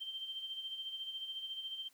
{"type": "tone with tremolo", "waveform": "sine", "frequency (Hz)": 3136, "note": "G7", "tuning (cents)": 0, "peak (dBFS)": -38, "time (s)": [0, 1.89], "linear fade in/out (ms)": 20, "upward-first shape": "sine", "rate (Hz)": 14, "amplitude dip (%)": 55, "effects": ["white hiss -69 dBFS RMS until 1.93 s"]}